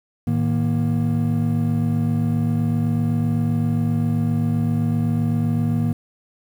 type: tone cluster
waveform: triangle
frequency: 108.2 / 155.9 / 236.3 Hz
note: A2 / D#3 / A#3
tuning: -29 / +4 / +24 cents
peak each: -20 dBFS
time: 0.27-5.93 s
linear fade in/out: 5 ms
effects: 8-bit